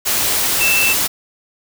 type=tone in noise; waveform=sine; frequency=2662 Hz; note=E7; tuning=16 cents sharp; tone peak=-14 dBFS; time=0.6-0.94 s; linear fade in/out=20 ms; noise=white; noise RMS=-17 dBFS; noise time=0.05-1.08 s; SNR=0 dB; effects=none